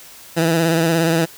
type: tone with vibrato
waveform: 15% pulse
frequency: 164.81 Hz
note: E3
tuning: in tune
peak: -8 dBFS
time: 0.36-1.26 s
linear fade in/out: 20 ms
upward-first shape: sine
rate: 17 Hz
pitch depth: 46 cents each way
effects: white hiss -41 dBFS RMS until 1.37 s